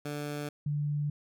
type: tone pair in turn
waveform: 15% pulse / sine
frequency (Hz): 146.83 / 146.83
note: D3 / D3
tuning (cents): 0 / 0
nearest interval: unison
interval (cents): 0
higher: neither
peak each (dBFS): -28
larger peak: neither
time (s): 0.05-0.49 / 0.66-1.1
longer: neither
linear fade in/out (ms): 5
effects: none